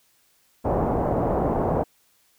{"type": "low-pass noise", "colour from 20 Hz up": "white", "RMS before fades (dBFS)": -23, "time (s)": [0.64, 1.84], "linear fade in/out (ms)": 20, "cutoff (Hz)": 770, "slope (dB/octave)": 24, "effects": ["white hiss -63 dBFS RMS until 2.38 s"]}